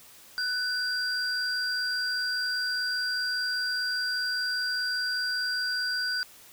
sine tone pair together, 1493 / 4762 Hz, F#6 / D8, +15 / +23 cents, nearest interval octave + minor sixth, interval 2008 cents, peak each -28 dBFS, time 0.38-6.23 s, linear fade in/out 0 ms, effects tanh soft clip ceiling -22 dBFS + white hiss -52 dBFS RMS until 6.52 s

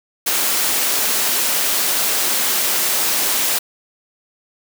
white high-pass noise, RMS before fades -18 dBFS, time 0.26-3.59 s, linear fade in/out 10 ms, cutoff 240 Hz, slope 12 dB/octave, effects none

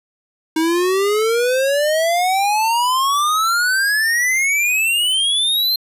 square exponential sweep, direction up, 314.9 to 4186 Hz, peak -15 dBFS, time 0.56-5.76 s, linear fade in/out 5 ms, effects resampled to 32000 Hz + 9-bit

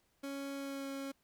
30% pulse tone with pitch glide, 277.2 to 273.9 Hz, C#4 to C#4, 0 to -21 cents, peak -37 dBFS, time 0.23-1.12 s, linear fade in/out 10 ms, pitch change -21 cents, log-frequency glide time 0.56-0.89 s, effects pink hiss -75 dBFS RMS until 1.23 s

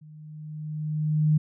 sine tone with level ramp, 153.2 Hz, D#3, 27 cents flat, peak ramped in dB -45 to -16 dBFS, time 0.01-1.38 s, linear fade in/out 10 ms, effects none

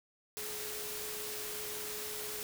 sine tone in noise, 423.9 Hz, G#4, 35 cents sharp, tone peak -46 dBFS, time 0.37-2.43 s, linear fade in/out 0 ms, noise white, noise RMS -41 dBFS, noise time 0.37-2.43 s, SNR -8 dB, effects none

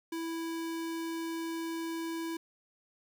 square tone, 329.6 Hz, E4, in tune, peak -35 dBFS, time 0.12-2.37 s, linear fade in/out 5 ms, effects 11-bit

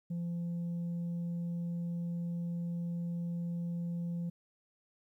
sine tone, 171.6 Hz, F3, 30 cents flat, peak -31 dBFS, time 0.1-4.3 s, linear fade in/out 10 ms, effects tanh soft clip ceiling -33 dBFS + 12-bit

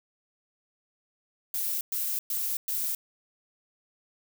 violet noise bursts, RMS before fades -30 dBFS, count 4, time 1.54-2.95 s, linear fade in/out 2 ms, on 270 ms, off 110 ms, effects none

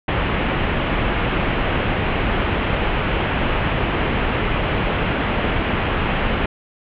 pink low-pass noise, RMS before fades -20 dBFS, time 0.08-6.46 s, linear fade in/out 5 ms, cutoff 3100 Hz, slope 48 dB/octave, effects none

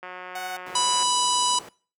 click train, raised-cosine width 0.5 ms, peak -22 dBFS, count 183, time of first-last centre 0.03-1.03 s, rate 182 Hz
sawtooth tone, 740 Hz, F#5, in tune, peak -27 dBFS, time 0.35-0.57 s, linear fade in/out 5 ms
brown noise, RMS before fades -31 dBFS, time 0.66-1.69 s, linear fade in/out 5 ms
harmonic tone, 987.8 Hz, B5, in tune, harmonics 1 / 3 / 4 / 5 / 6 / 7 / 8 / 9 / 10, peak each -23 / -28 / -29 / -30 / -31 / -31 / -32 / -33 / -33 dBFS, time 0.75-1.59 s, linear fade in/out 5 ms
effects noise-tail reverb RT60 0.4 s tail -23 dB re dry + high-pass 400 Hz 12 dB/octave

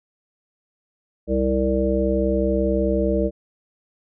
harmonic tone with a mistuned harmonic, 65.6 Hz, C2, 5 cents sharp, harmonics 1 / 3 / 5 / 7 / 9, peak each -24 / -24 / -24 / -24 / -24 dBFS, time 1.27-3.31 s, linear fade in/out 50 ms, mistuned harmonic 9, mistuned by -18 cents, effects none

